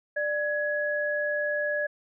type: tone pair together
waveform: sine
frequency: 593 / 1677.3 Hz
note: D5 / G#6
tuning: +17 / +17 cents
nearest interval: octave + tritone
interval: 1800 cents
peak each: -28 dBFS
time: 0.16-1.87 s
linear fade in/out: 10 ms
effects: none